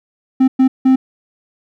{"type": "tone bursts at uneven times", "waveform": "triangle", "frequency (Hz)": 261.6, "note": "C4", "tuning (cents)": 0, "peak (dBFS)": -5, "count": 3, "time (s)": [[0.4, 0.48], [0.59, 0.68], [0.85, 0.96]], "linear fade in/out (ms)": 10, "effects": []}